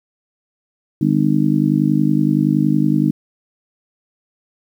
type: harmonic tone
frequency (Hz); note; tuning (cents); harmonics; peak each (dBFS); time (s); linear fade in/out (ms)
50.7; G#1; -41; 3 / 4 / 5 / 6; -18 / -18 / -18 / -18; 1.01-3.11; 5
effects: 8-bit